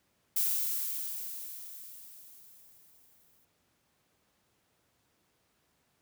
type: noise with exponential decay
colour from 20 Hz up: violet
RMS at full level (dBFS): -28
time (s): 0.36-3.45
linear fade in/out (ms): 5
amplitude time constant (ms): 670
effects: pink hiss -73 dBFS RMS until 6.01 s + high-pass 80 Hz 12 dB/octave